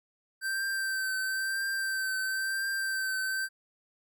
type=tone with vibrato; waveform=square; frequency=1558 Hz; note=G6; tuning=11 cents flat; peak=-30 dBFS; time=0.41-3.49 s; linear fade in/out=50 ms; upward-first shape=triangle; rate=0.99 Hz; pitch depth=29 cents each way; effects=none